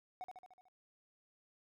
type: tone with echo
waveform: triangle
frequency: 740 Hz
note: F#5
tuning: in tune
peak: -40 dBFS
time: 0.21-0.24 s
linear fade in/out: 0 ms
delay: 74 ms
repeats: 6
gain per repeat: -4 dB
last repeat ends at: 0.684 s
effects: none